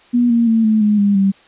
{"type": "tone with pitch steps", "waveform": "sine", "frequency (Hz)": [241.9, 233.4, 225.2, 217.3, 209.6, 202.2, 195.13], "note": ["B3", "A#3", "A3", "A3", "G#3", "G#3", "G3"], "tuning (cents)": [-36, 2, 40, -21, 16, -46, -8], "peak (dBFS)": -10, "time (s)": [0.13, 1.32], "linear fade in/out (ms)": 20, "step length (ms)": 170, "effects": ["white hiss -48 dBFS RMS until 1.47 s", "resampled to 8000 Hz"]}